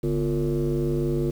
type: tone with frequency modulation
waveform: sine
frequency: 246.9 Hz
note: B3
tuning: in tune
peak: -20 dBFS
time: 0.03-1.31 s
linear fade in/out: 10 ms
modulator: 104 Hz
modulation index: 1.8
effects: tanh soft clip ceiling -18 dBFS + 8-bit